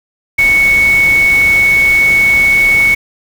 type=tone in noise; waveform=sine; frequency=2217 Hz; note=C#7; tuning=in tune; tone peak=-6 dBFS; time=0.38-2.95 s; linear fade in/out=10 ms; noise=pink; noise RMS=-23 dBFS; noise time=0.38-2.95 s; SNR=+14 dB; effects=none